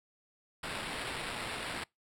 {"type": "noise with sample-and-hold", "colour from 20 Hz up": "white", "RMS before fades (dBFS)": -39, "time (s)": [0.63, 1.84], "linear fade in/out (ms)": 5, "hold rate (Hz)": 6300, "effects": ["noise-tail reverb RT60 0.2 s tail -26 dB re dry", "low-pass 11000 Hz 12 dB/octave"]}